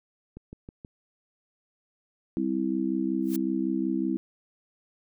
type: click train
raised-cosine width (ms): 3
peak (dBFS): -28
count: 4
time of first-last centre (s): 0.37-0.848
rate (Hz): 6.27
type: chord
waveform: sine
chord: C major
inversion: second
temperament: just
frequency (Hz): 196.22 / 261.6 / 327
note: G3 / C4 / E4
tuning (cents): +2 / 0 / -14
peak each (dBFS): -31 / -29 / -28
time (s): 2.37-4.17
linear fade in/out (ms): 0
type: noise with exponential growth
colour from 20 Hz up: blue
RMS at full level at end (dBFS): -33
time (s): 3.22-3.36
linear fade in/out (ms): 1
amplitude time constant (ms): 29
effects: none